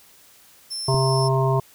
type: tone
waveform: 35% pulse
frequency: 5340 Hz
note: E8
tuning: 22 cents sharp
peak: -25 dBFS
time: 0.7-1.29 s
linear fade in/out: 20 ms
type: harmonic tone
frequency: 132.8 Hz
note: C3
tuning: 26 cents sharp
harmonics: 1 / 3 / 5 / 7 / 8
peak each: -19 / -24 / -26 / -27 / -28 dBFS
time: 0.88-1.6 s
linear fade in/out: 5 ms
type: click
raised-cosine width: 3 ms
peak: -16 dBFS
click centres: 0.944 s
effects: white hiss -52 dBFS RMS until 1.74 s